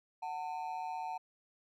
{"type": "ring-modulated tone", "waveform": "triangle", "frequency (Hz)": 821, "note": "G#5", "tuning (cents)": -20, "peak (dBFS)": -32, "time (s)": [0.22, 1.18], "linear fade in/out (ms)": 10, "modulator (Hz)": 77.7, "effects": []}